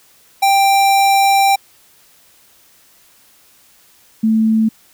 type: tone pair in turn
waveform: square / sine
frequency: 787 / 220.8 Hz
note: G5 / A3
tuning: +7 / +6 cents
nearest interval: octave + minor seventh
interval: 2201 cents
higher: first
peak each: -10 dBFS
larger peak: neither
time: 0.42-1.56 / 4.23-4.69 s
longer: first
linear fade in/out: 10 ms
effects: white hiss -50 dBFS RMS until 4.93 s